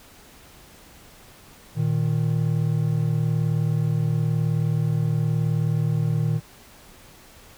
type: tone pair together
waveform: triangle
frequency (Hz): 116.54 / 155.56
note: A#2 / D#3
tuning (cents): 0 / 0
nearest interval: perfect fourth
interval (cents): 500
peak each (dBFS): -21 / -20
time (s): 1.75-6.41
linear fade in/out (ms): 50
effects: pink hiss -49 dBFS RMS until 7.57 s